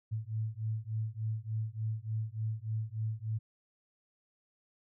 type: beating tone pair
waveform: sine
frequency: 108.3 / 111.7 Hz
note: A2 / A2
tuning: -27 / +27 cents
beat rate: 3.4 Hz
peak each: -36 / -36 dBFS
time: 0.11-3.39 s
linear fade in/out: 20 ms
effects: none